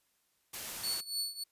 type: noise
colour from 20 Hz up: white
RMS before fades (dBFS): -41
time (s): 0.53-1.01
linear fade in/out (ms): 10
type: tone with tremolo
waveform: sawtooth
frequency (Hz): 4437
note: C#8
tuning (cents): +1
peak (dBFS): -28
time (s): 0.83-1.44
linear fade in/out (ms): 10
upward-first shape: triangle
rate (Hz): 3.4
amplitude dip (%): 90
effects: white hiss -75 dBFS RMS until 1.51 s + resampled to 32000 Hz